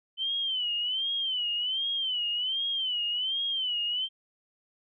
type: tone with vibrato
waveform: sine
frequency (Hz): 3053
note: G7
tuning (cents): -46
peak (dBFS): -27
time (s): 0.17-4.09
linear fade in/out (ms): 50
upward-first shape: sine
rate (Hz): 1.3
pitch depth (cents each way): 120
effects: none